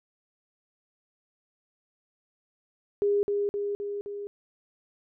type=tone with echo; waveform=sine; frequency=407 Hz; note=G#4; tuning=35 cents flat; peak=-21 dBFS; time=3.02-3.23 s; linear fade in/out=0 ms; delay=260 ms; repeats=4; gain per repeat=-3 dB; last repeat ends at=4.27 s; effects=none